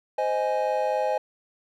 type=chord; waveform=triangle; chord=Ab major; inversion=first; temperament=just; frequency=519.1 / 623 / 830.6 Hz; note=C5 / Eb5 / Ab5; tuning=-14 / +2 / 0 cents; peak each=-25 dBFS; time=0.18-1.18 s; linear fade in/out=5 ms; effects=none